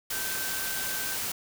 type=tone in noise; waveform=sine; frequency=1548 Hz; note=G6; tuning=22 cents flat; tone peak=-37 dBFS; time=0.12-1.16 s; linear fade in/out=5 ms; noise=white; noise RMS=-32 dBFS; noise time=0.1-1.32 s; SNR=-8 dB; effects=none